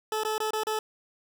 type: tone with dropouts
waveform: 20% pulse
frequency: 433.4 Hz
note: A4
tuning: 26 cents flat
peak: -22 dBFS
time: 0.12-0.79 s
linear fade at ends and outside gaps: 2 ms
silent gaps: 0.235-0.249 / 0.381-0.402 / 0.507-0.533 / 0.635-0.669 s
effects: none